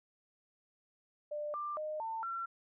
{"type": "tone with pitch steps", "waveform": "sine", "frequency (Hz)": [595, 1186, 614, 896, 1358], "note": ["D5", "D6", "D#5", "A5", "F6"], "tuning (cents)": [22, 17, -23, 31, -49], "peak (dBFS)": -36, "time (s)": [1.31, 2.46], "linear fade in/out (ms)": 10, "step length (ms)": 230, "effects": []}